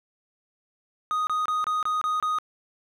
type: tone bursts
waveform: triangle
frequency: 1244.5 Hz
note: D#6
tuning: in tune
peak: -21 dBFS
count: 7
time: 1.11-2.386 s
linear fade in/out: 0 ms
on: 160 ms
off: 26 ms
effects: none